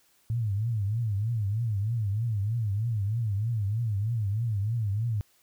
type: tone with vibrato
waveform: sine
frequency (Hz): 108.1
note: A2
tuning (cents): -30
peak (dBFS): -25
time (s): 0.3-5.21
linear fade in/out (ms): 0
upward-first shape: triangle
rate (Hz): 3.2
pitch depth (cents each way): 200
effects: white hiss -65 dBFS RMS until 5.42 s